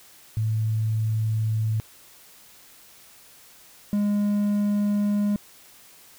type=tone pair in turn; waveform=sine / triangle; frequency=109.9 / 205.6 Hz; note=A2 / G#3; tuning=-2 / -17 cents; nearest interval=major seventh; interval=1085 cents; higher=second; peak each=-21 / -18 dBFS; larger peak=second; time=0.37-1.8 / 3.93-5.36 s; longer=neither; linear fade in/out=0 ms; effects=white hiss -51 dBFS RMS until 6.18 s